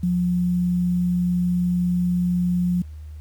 sine tone with quantisation, 177.9 Hz, F3, 32 cents sharp, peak -18 dBFS, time 0.03-2.82 s, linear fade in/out 5 ms, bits 8, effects added 76 Hz sine -34 dBFS peak until 3.2 s + pink hiss -60 dBFS RMS until 3.2 s

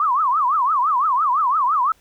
sine tone with vibrato, 1124 Hz, C#6, 24 cents sharp, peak -15 dBFS, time 0-1.92 s, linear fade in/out 2 ms, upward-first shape triangle, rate 5.9 Hz, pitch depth 300 cents each way, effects pink hiss -57 dBFS RMS until 2 s

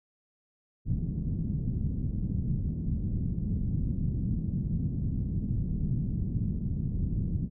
white low-pass noise, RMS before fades -30 dBFS, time 0.85-7.5 s, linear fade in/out 50 ms, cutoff 190 Hz, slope 24 dB/octave, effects none

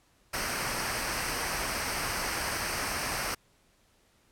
pink noise with comb filter, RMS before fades -32 dBFS, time 0.33-3.35 s, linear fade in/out 10 ms, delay 0.28 ms, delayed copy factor -0.6, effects pink hiss -66 dBFS RMS until 4.31 s + low-pass 12000 Hz 12 dB/octave

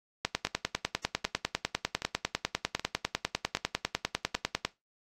two click trains, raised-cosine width 0.2 ms, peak -9 / -18 dBFS, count 45 / 6, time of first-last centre 0.25-4.65 / 0.47-4.346 s, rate 10 / 1.29 Hz, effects noise-tail reverb RT60 0.2 s tail -19 dB re dry + AAC 48 kbps

